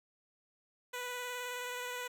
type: tone with vibrato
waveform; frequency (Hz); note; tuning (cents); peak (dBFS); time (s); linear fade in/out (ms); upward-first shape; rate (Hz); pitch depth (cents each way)
10% pulse; 493.9; B4; 0; -30; 0.93-2.08; 10; square; 19; 13
effects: none